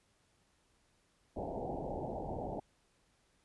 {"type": "low-pass noise", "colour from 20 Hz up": "white", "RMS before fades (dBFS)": -40, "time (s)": [1.36, 2.6], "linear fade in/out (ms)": 10, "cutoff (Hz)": 860, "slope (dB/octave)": 96, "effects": ["pink hiss -73 dBFS RMS until 3.44 s", "resampled to 24000 Hz"]}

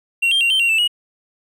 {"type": "tone with pitch steps", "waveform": "triangle", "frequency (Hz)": [2744, 3184, 2759, 3116, 2755, 2649, 2900], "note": ["F7", "G7", "F7", "G7", "F7", "E7", "F#7"], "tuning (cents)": [-31, 26, -22, -11, -24, 8, -35], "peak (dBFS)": -12, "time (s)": [0.22, 0.878], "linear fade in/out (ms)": 10, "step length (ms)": 94, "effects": []}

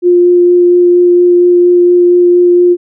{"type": "tone with vibrato", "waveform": "sine", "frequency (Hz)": 353.2, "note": "F4", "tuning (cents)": 20, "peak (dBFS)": -3, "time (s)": [0.02, 2.77], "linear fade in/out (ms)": 50, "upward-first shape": "sine", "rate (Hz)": 4.3, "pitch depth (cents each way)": 8, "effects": []}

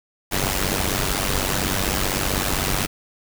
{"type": "noise with amplitude modulation", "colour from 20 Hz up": "pink", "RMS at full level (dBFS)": -19, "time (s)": [0.31, 2.87], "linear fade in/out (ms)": 20, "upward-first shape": "sine", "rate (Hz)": 95.8, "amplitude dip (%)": 80, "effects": []}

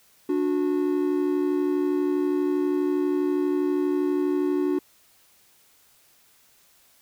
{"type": "tone pair together", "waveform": "triangle", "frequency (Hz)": [292.2, 364.6], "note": ["D4", "F#4"], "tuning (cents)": [-9, -25], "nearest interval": "major third", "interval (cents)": 384, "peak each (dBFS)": -22, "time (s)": [0.29, 4.79], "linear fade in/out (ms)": 5, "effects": ["white hiss -59 dBFS RMS until 7.01 s"]}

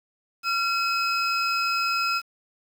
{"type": "tone cluster", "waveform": "triangle", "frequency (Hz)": [1369, 2558, 5060], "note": ["F6", "D#7", "D#8"], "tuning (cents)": [-35, 47, 28], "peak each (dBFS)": [-23, -26, -28], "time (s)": [0.43, 2.22], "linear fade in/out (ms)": 50, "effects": ["8-bit"]}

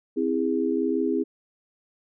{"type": "chord", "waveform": "sine", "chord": "C augmented", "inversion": "none", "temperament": "just", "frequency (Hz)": [261.6, 327, 408.8], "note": ["C4", "E4", "G#4"], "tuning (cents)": [0, -14, -27], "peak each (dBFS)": -26, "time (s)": [0.16, 1.24], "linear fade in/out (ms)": 20, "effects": []}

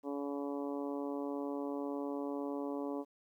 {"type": "harmonic tone", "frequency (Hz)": 141.9, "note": "C#3", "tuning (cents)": 41, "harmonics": [2, 3, 4, 5, 6, 7, 8], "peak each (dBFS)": [-38, -42, -44, -50, -50, -50, -54], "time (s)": [0.03, 3.05], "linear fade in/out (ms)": 50, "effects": ["12-bit"]}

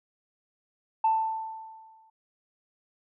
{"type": "tone with exponential decay", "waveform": "sine", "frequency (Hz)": 886, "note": "A5", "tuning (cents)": 12, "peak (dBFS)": -18, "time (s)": [1.04, 2.1], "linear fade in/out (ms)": 5, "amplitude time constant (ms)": 230, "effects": ["tanh soft clip ceiling -15 dBFS"]}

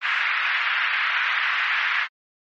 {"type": "band-pass noise", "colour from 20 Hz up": "pink", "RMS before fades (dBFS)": -23, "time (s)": [0.01, 2.08], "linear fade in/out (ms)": 50, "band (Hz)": [1400, 2500], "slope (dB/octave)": 24, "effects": ["MP3 32 kbps"]}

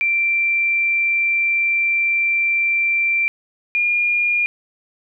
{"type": "tone pair in turn", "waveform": "sine", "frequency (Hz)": [2354, 2419], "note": ["D7", "D#7"], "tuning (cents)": [3, -49], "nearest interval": "unison", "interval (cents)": 48, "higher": "second", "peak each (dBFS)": -15, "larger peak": "neither", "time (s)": [[0.01, 3.28], [3.75, 4.46]], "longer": "first", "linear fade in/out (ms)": 0, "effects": []}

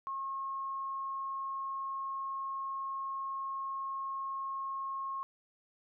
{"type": "tone", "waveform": "sine", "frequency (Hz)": 1082, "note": "C#6", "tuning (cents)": -42, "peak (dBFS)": -35, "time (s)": [0.07, 5.23], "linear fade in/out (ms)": 0, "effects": []}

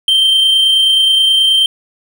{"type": "tone with amplitude modulation", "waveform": "triangle", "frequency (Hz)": 3136, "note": "G7", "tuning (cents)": 0, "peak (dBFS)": -5, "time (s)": [0.08, 1.66], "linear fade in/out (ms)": 2, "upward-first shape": "sine", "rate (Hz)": 29.4, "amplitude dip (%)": 25, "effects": []}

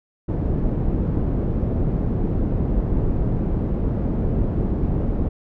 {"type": "low-pass noise", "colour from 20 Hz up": "pink", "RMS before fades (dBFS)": -21, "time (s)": [0.28, 5.29], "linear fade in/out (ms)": 10, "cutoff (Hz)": 340, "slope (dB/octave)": 12, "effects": []}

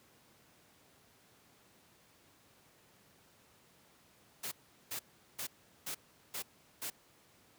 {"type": "noise bursts", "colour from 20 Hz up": "white", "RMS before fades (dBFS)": -40, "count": 6, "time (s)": [4.43, 6.902], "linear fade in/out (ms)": 10, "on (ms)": 87, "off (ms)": 390, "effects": ["pink hiss -65 dBFS RMS until 7.58 s", "high-pass 100 Hz 12 dB/octave"]}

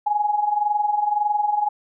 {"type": "tone with amplitude modulation", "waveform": "sine", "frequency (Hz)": 834, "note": "G#5", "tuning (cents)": 7, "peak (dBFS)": -15, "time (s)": [0.06, 1.69], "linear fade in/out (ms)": 10, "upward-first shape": "sine", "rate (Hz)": 21.8, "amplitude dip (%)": 70, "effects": []}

